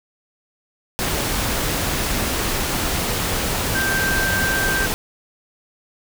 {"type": "tone in noise", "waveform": "sine", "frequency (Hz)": 1569, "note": "G6", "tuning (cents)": 1, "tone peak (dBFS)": -20, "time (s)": [3.75, 4.86], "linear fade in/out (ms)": 0, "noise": "pink", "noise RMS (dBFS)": -22, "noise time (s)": [0.99, 4.94], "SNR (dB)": -1, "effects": []}